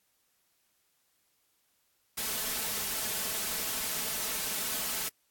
white noise with comb filter, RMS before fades -33 dBFS, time 2.17-5.09 s, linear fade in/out 10 ms, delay 4.6 ms, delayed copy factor +0.5, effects white hiss -73 dBFS RMS until 5.3 s + AAC 64 kbps

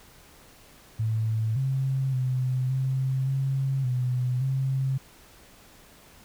sine tone with pitch steps, 110.9 / 133.7 / 128.3 / 132.1 / 135 / 125.5 / 133.5 Hz, A2 / C3 / C3 / C3 / C#3 / B2 / C3, +14 / +38 / -34 / +17 / -45 / +28 / +35 cents, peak -23 dBFS, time 0.99-4.98 s, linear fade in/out 10 ms, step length 570 ms, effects pink hiss -53 dBFS RMS until 6.24 s

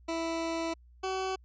20% pulse tone pair in turn, 329.6 / 378.7 Hz, E4 / F#4, 0 / +40 cents, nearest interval major second, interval 240 cents, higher second, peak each -26 dBFS, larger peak neither, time 0.08-0.74 / 1.03-1.36 s, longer first, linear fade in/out 10 ms, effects added 60 Hz sine -54 dBFS peak until 1.44 s + resampled to 16000 Hz

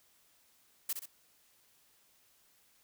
blue noise with echo, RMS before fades -34 dBFS, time 0.89-0.93 s, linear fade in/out 5 ms, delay 64 ms, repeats 2, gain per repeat -6 dB, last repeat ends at 1.058 s, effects white hiss -68 dBFS RMS until 2.83 s

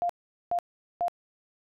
sine tone bursts, 698.5 Hz, F5, in tune, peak -24 dBFS, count 3, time 0.02-1.082 s, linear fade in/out 0 ms, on 74 ms, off 420 ms, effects none

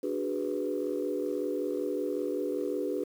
sine chord, G# half-diminished seventh, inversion second, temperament equal, 293.7 / 370 / 415.3 / 493.9 Hz, D4 / F#4 / G#4 / B4, 0 / 0 / 0 / 0 cents, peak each -34 dBFS, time 0.03-3.04 s, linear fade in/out 5 ms, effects tanh soft clip ceiling -20 dBFS + 9-bit

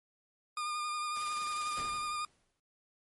40% pulse tone with vibrato, 1212 Hz, D#6, 46 cents flat, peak -33 dBFS, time 0.57-2.25 s, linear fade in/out 2 ms, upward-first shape sine, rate 11 Hz, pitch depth 21 cents each way
white noise with tremolo, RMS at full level -45 dBFS, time 1.16-1.8 s, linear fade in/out 0 ms, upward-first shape sine, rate 20 Hz, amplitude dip 50%
pink noise with exponential decay, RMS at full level -43 dBFS, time 1.77-2.6 s, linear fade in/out 2 ms, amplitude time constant 180 ms
effects MP3 48 kbps

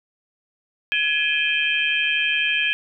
sine tone cluster, 1686 / 2427 / 2579 / 3144 Hz, G#6 / D#7 / E7 / G7, +26 / -44 / -39 / +4 cents, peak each -24 dBFS, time 0.92-2.73 s, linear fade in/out 0 ms, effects none

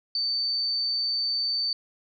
sine tone, 4561 Hz, C#8, 49 cents sharp, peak -24 dBFS, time 0.15-1.73 s, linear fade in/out 2 ms, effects none

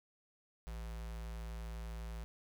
square tone with notch filter, 56 Hz, A1, 31 cents sharp, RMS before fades -44 dBFS, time 0.67-2.24 s, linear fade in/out 0 ms, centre 300 Hz, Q 1.8, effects 12-bit

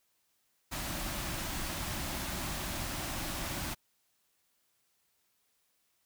pink band-stop noise, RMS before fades -37 dBFS, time 0.71-3.75 s, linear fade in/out 20 ms, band 380 to 530 Hz, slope 96 dB/octave, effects white hiss -75 dBFS RMS until 6.05 s

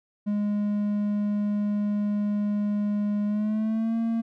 triangle tone with pitch glide, 206.8 to 228.1 Hz, G#3 to A#3, -7 to -37 cents, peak -21 dBFS, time 0.26-4.22 s, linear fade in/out 20 ms, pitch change +170 cents, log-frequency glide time 3.26-3.96 s, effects none

